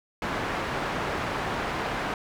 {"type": "low-pass noise", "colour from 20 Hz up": "white", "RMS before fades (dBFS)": -30, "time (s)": [0.22, 2.14], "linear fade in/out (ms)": 2, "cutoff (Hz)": 1400, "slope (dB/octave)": 12, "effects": []}